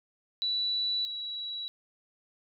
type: tone pair in turn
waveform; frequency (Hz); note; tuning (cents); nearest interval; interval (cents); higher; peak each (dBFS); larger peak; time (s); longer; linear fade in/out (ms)
sine; 3948 / 3907; B7 / B7; -1 / -19; unison; 18; first; -27 / -34; first; 0.42-1.05 / 1.05-1.68; neither; 0
effects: none